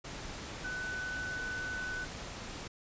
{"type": "tone in noise", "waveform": "sine", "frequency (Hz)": 1498, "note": "F#6", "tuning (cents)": 21, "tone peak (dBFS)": -36, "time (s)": [0.64, 2.05], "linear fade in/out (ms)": 10, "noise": "pink", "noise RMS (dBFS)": -43, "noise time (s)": [0.04, 2.68], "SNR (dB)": 4, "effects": ["resampled to 16000 Hz"]}